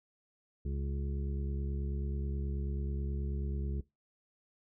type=harmonic tone; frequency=69.3 Hz; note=C#2; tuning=in tune; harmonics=1 / 2 / 3 / 5 / 6; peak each=-34 / -40 / -44 / -48 / -50 dBFS; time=0.65-3.81 s; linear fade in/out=5 ms; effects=noise-tail reverb RT60 0.2 s tail -19 dB re dry

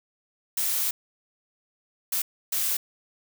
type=noise bursts at uneven times; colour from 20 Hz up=blue; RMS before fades=-26 dBFS; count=3; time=0.57-0.91 / 2.12-2.22 / 2.52-2.77 s; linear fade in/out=5 ms; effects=none

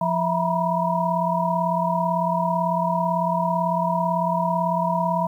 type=tone cluster; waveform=sine; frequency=173.9 / 659 / 944 / 982 Hz; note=F3 / E5 / A#5 / B5; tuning=-7 / -1 / +22 / -10 cents; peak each=-25 dBFS; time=0.01-5.27 s; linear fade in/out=5 ms; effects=9-bit

